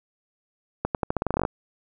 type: accelerating click train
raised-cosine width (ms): 1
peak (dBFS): -9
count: 14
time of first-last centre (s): 0.85-1.451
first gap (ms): 98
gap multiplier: 0.86
effects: none